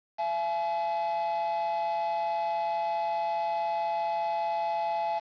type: tone pair together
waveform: triangle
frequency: 675 / 850.4 Hz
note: E5 / G#5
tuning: +41 / +41 cents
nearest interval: major third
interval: 400 cents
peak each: -29 / -27 dBFS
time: 0.18-5.2 s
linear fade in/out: 20 ms
effects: resampled to 11025 Hz + 8-bit